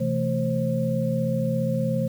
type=tone cluster; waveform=sine; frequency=128.5 / 165.6 / 220.6 / 531 Hz; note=C3 / E3 / A3 / C5; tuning=-31 / +8 / +5 / +25 cents; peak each=-27 dBFS; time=0-2.08 s; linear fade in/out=10 ms; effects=8-bit